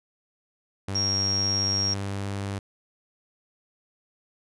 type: tone with pitch glide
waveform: sawtooth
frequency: 98 to 99.31 Hz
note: G2 to G2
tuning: 0 to +23 cents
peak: -25 dBFS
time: 0.88-2.59 s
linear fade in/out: 5 ms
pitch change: +23 cents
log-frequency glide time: 1.33-2.27 s
type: tone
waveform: sine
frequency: 5588 Hz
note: F8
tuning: in tune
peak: -23 dBFS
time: 0.95-1.94 s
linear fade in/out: 5 ms
effects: resampled to 24000 Hz